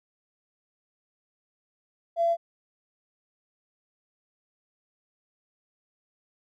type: tone with tanh clipping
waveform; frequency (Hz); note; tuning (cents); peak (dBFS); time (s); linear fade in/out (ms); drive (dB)
triangle; 677; E5; +46; -20; 2.16-2.37; 50; 2
effects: none